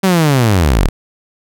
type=linear sweep; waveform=sawtooth; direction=down; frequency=196 to 31.04 Hz; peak=-5 dBFS; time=0.03-0.89 s; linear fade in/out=10 ms; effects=none